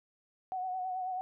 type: tone with vibrato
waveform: sine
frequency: 742 Hz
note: F#5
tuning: 5 cents sharp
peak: -33 dBFS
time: 0.52-1.21 s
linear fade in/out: 0 ms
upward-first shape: sine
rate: 9.2 Hz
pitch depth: 35 cents each way
effects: none